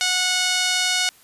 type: tone with band-pass filter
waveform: 5% pulse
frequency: 733 Hz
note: F#5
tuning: 16 cents flat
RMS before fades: -21 dBFS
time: 0.01-1.09 s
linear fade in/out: 0 ms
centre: 2800 Hz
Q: 0.51
effects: white hiss -52 dBFS RMS until 1.23 s + resampled to 32000 Hz